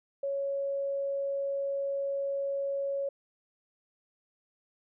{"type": "tone", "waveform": "sine", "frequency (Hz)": 555, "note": "C#5", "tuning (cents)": 2, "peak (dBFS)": -29, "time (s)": [0.23, 3.09], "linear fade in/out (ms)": 5, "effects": []}